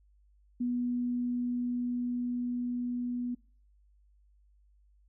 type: tone with level ramp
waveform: sine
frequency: 244.5 Hz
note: B3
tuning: 17 cents flat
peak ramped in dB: -28 to -31 dBFS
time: 0.6-3.35 s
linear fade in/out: 10 ms
effects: noise-tail reverb RT60 0.4 s tail -24 dB re dry + added 50 Hz sine -61 dBFS peak until 5.08 s